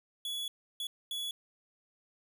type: tone bursts at uneven times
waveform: 45% pulse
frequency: 3391 Hz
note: G#7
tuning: 35 cents sharp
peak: -35 dBFS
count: 3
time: 0.25-0.48 / 0.8-0.87 / 1.11-1.31 s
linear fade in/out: 2 ms
effects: none